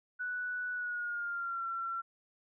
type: tone with pitch glide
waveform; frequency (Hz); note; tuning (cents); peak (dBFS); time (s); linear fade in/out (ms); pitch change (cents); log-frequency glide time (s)
sine; 1480 to 1357.2; F#6 to F6; 0 to -50; -34; 0.19-2.02; 20; -150; 0.73-1.65
effects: none